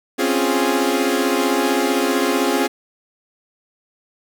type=chord; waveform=sawtooth; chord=Db major seventh; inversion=third; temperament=equal; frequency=261.6 / 277.2 / 349.2 / 415.3 Hz; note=C4 / Db4 / F4 / Ab4; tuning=0 / 0 / 0 / 0 cents; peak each=-18 dBFS; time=0.18-2.68 s; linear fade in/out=20 ms; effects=8-bit